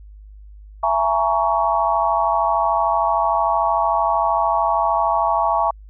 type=chord; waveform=sine; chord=A# half-diminished seventh; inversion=second; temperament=just; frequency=671.3 / 839.1 / 932.3 / 1118.8 Hz; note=E5 / G#5 / A#5 / C#6; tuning=+31 / +18 / 0 / +16 cents; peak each=-21 dBFS; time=0.83-5.71 s; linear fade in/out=5 ms; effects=added 51 Hz sine -38 dBFS peak until 5.89 s